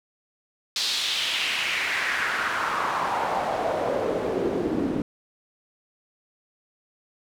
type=noise with band-pass filter sweep; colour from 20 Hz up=pink; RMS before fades=-26 dBFS; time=0.76-5.02 s; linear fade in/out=2 ms; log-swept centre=4400 to 270 Hz; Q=2.7; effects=none